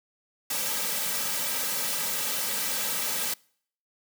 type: noise with comb filter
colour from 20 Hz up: white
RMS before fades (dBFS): -29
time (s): 0.5-3.34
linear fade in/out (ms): 5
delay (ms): 2.8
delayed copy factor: -0.85
effects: noise-tail reverb RT60 0.6 s tail -26 dB re dry + high-pass 200 Hz 12 dB/octave